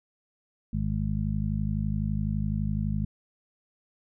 harmonic tone, 51.91 Hz, G#1, in tune, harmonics 1 / 2 / 3 / 4, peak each -31 / -31 / -31 / -31 dBFS, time 0.73-3.05 s, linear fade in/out 5 ms, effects none

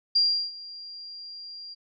sine tone with ADSR envelope, 4772 Hz, D8, 27 cents sharp, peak -17 dBFS, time 0.15-1.75 s, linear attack 11 ms, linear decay 350 ms, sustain -21 dB, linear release 22 ms, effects none

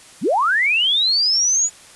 sine linear sweep, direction up, 130.81 to 6970 Hz, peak -14 dBFS, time 0.21-1.7 s, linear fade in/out 50 ms, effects white hiss -44 dBFS RMS until 1.95 s + resampled to 24000 Hz

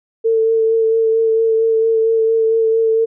sine tone with vibrato, 448.6 Hz, A4, 34 cents sharp, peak -11 dBFS, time 0.24-3.06 s, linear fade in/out 20 ms, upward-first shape sine, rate 4.4 Hz, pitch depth 17 cents each way, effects none

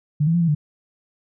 sine tone with pitch steps, 149.2 / 164.5 / 172.6 / 167.5 / 149.2 Hz, D3 / E3 / F3 / E3 / D3, +28 / -3 / -20 / +28 / +28 cents, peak -15 dBFS, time 0.2-0.55 s, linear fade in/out 10 ms, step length 70 ms, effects none

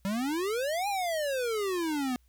square exponential two-way sweep, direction up then down, 189.2 to 830.6 to 243.5 Hz, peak -29 dBFS, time 0.05-2.16 s, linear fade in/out 0 ms, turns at 0.88 s, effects added 60 Hz sine -61 dBFS peak until 2.28 s + white hiss -73 dBFS RMS until 2.28 s

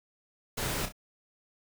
pink noise with echo, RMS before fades -33 dBFS, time 0.57-0.86 s, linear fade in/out 10 ms, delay 32 ms, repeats 2, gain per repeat -8 dB, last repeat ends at 0.924 s, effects none

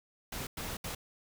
pink noise bursts at uneven times, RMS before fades -39 dBFS, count 3, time 0.32-0.47 / 0.57-0.77 / 0.84-0.95 s, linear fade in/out 5 ms, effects none

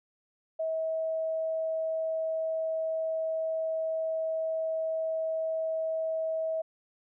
sine tone, 643 Hz, E5, 43 cents flat, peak -28 dBFS, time 0.59-6.62 s, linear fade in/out 10 ms, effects none

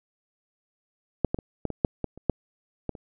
clicks, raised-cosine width 2 ms, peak -7 / -12 / -21 / -13 / -19 / -6 / -14 / -30 / -7 / -15 / -27 dBFS, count 11, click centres 1.247 / 1.345 / 1.388 / 1.653 / 1.703 / 1.848 / 2.043 / 2.176 / 2.297 / 2.893 / 2.952 s, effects none

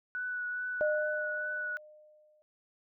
sine tone with vibrato, 1480 Hz, F#6, in tune, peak -33 dBFS, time 0.15-1.77 s, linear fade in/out 0 ms, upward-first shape triangle, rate 2.4 Hz, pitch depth 18 cents each way
sine tone with exponential decay, 608 Hz, D#5, 40 cents flat, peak -25 dBFS, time 0.81-2.42 s, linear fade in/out 0 ms, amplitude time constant 350 ms
effects none

